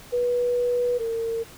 sine tone pair in turn, 487.9 / 456.6 Hz, B4 / A#4, -21 / -36 cents, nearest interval minor second, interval 115 cents, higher first, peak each -20 / -24 dBFS, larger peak first, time 0.12-0.99 / 0.99-1.44 s, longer first, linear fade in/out 20 ms, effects pink hiss -46 dBFS RMS until 1.57 s

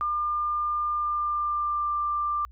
sine tone with pitch glide, 1200 to 1185.5 Hz, D6 to D6, +37 to +16 cents, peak -24 dBFS, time 0.01-2.45 s, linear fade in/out 0 ms, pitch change -21 cents, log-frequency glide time 0.94-1.94 s, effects added 60 Hz sine -46 dBFS peak until 2.51 s

